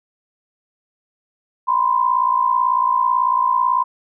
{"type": "tone pair together", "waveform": "sine", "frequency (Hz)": [977.9, 1036], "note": ["B5", "C6"], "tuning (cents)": [-17, -17], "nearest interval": "minor second", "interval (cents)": 100, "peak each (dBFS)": [-18, -16], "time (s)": [1.67, 3.84], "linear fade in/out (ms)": 20, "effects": []}